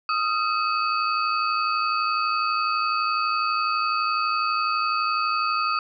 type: tone cluster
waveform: sine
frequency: 1244 / 1356 / 2568 / 4551 Hz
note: D#6 / E6 / E7 / C#8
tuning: -1 / +49 / -46 / +45 cents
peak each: -23 / -28 / -30 / -31 dBFS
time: 0.09-5.79 s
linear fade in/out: 2 ms
effects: none